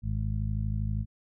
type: harmonic tone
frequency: 52.6 Hz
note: G#1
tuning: 23 cents sharp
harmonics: 1 / 2 / 3 / 4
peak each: -31 / -30 / -38 / -38 dBFS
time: 0.02-1.06 s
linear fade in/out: 50 ms
effects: none